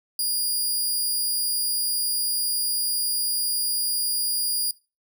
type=tone; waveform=15% pulse; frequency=4846 Hz; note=D#8; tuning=47 cents flat; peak=-16 dBFS; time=0.19-4.71 s; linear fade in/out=2 ms; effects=noise-tail reverb RT60 0.3 s tail -23 dB re dry